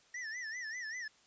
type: tone with vibrato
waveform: square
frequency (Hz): 1864.7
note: A#6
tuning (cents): 0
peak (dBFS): -40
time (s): 0.14-1.08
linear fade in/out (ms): 5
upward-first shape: sine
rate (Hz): 5.1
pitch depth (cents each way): 140
effects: white hiss -66 dBFS RMS until 1.26 s + resampled to 16000 Hz